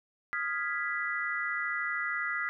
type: chord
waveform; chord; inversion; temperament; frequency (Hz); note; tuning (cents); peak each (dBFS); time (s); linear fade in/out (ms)
sine; F half-diminished seventh; third; equal; 1244.5 / 1396.9 / 1661.2 / 1975.5; Eb6 / F6 / Ab6 / Cb7; 0 / 0 / 0 / 0; -38 / -36 / -37 / -33; 0.33-2.49; 0
effects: none